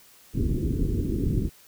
pink low-pass noise, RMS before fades -25 dBFS, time 0.33-1.5 s, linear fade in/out 50 ms, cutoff 390 Hz, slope 48 dB/octave, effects white hiss -54 dBFS RMS until 1.67 s

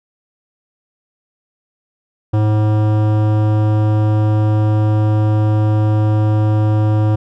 sine tone with hard clipping, 106.9 Hz, A2, 49 cents flat, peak -13 dBFS, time 2.33-7.16 s, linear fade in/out 10 ms, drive 16 dB, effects none

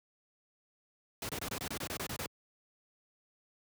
pink noise bursts, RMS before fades -38 dBFS, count 11, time 1.22-2.261 s, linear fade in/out 2 ms, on 71 ms, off 26 ms, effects high-pass 80 Hz 12 dB/octave

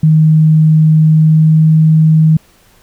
sine tone with pitch glide, 156.6 to 157.78 Hz, D#3 to D#3, +11 to +24 cents, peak -4 dBFS, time 0.03-2.37 s, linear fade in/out 5 ms, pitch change +13 cents, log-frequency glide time 1.03-1.7 s, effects pink hiss -48 dBFS RMS until 2.82 s

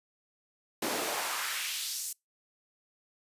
pink noise with high-pass filter sweep, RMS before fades -34 dBFS, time 0.82-2.13 s, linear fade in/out 5 ms, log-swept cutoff 260 to 8000 Hz, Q 1.4, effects noise-tail reverb RT60 0.2 s tail -26 dB re dry + resampled to 32000 Hz

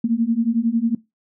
sine beating tone pair, 224.3 / 235.3 Hz, A3 / A#3, +34 / +16 cents, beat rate 11 Hz, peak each -20 / -19 dBFS, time 0.04-0.95 s, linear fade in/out 5 ms, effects noise-tail reverb RT60 0.2 s tail -20 dB re dry

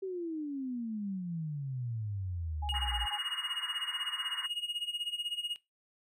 sine exponential sweep, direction down, 390 to 56 Hz, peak -34 dBFS, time 0.02-3.06 s, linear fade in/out 10 ms
sine tone bursts, 830.6 Hz, G#5, in tune, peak -37 dBFS, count 6, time 2.62-3.181 s, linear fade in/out 10 ms, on 76 ms, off 21 ms
triangle tone with tremolo, 2873 Hz, F7, 48 cents sharp, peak -29 dBFS, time 2.69-5.56 s, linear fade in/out 0 ms, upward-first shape sine, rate 16 Hz, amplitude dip 80%
white band-pass noise, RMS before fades -44 dBFS, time 2.74-4.46 s, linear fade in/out 0 ms, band 980 to 2100 Hz, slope 96 dB/octave
effects noise-tail reverb RT60 0.2 s tail -19 dB re dry

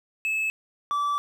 triangle tone pair in turn, 2600 / 1158.2 Hz, E7 / D6, -24 / -24 cents, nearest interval octave + major second, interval 1400 cents, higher first, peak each -22 / -21 dBFS, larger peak second, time 0.25-0.5 / 0.91-1.18 s, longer second, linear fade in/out 0 ms, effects none

